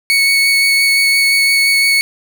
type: tone with vibrato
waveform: 30% pulse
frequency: 2217 Hz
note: C#7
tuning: in tune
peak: -7 dBFS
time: 0.1-2.01 s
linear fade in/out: 0 ms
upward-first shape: sine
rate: 5.8 Hz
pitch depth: 9 cents each way
effects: none